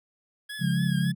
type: tone with vibrato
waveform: 25% pulse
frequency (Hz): 1661.2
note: G#6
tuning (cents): 0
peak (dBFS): -31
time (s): 0.49-1.12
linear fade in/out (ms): 10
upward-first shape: triangle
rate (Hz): 3.6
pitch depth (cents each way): 66
type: chord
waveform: sine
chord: Db major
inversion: none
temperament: equal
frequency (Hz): 138.59 / 174.61 / 207.7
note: Db3 / F3 / Ab3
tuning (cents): 0 / 0 / 0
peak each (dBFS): -26 / -25 / -30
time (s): 0.59-1.15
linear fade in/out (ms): 50
effects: none